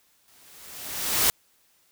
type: noise with exponential growth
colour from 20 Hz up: white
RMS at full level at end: -19 dBFS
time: 0.28-1.3 s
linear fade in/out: 0 ms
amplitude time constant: 220 ms
effects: white hiss -64 dBFS RMS until 1.91 s